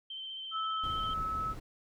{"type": "tone with vibrato", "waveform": "sine", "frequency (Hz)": 3107, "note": "G7", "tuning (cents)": -16, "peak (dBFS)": -39, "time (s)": [0.1, 1.14], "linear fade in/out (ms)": 5, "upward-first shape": "square", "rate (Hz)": 15, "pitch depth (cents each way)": 17}
{"type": "tone with pitch glide", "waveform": "sine", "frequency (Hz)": [1306, 1298.5], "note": ["E6", "E6"], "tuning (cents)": [-17, -26], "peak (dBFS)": -32, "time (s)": [0.51, 1.55], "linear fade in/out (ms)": 50, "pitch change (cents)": -9, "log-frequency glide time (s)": [0.69, 0.83]}
{"type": "noise", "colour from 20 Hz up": "brown", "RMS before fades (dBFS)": -42, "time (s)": [0.83, 1.6], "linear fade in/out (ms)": 10}
{"effects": []}